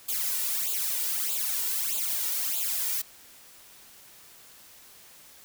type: noise with flanger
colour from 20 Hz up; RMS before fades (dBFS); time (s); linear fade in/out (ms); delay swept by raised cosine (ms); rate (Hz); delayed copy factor
blue; -29; 0.08-3.02; 10; 0.26 to 2.16; 1.6; +0.9
effects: white hiss -52 dBFS RMS until 5.44 s